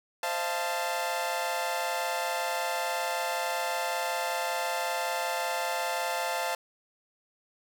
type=chord; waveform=sawtooth; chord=F dominant seventh; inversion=second; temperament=equal with one note detuned; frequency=523.3 / 622.3 / 687.6 / 880 Hz; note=C5 / Eb5 / F5 / A5; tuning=0 / 0 / -27 / 0 cents; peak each=-32 / -35 / -29 / -29 dBFS; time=0.23-6.55 s; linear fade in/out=2 ms; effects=none